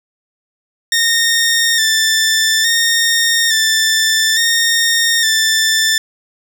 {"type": "tone with vibrato", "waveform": "15% pulse", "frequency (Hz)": 1806, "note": "A6", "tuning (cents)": 45, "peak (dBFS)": -5, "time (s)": [0.92, 5.98], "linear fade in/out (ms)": 2, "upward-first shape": "square", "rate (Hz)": 0.58, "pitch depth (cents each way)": 35, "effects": []}